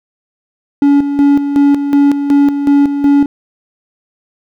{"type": "tone with tremolo", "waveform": "triangle", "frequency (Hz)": 283.7, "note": "C#4", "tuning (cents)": 40, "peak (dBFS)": -3, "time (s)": [0.82, 3.26], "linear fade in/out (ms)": 2, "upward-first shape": "square", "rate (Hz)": 2.7, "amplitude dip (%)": 60, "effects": []}